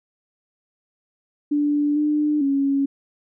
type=tone with pitch steps; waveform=sine; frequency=292.7 / 299.1 / 276.8 Hz; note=D4 / D4 / C#4; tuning=-6 / +32 / -2 cents; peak=-17 dBFS; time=1.51-2.86 s; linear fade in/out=10 ms; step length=450 ms; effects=none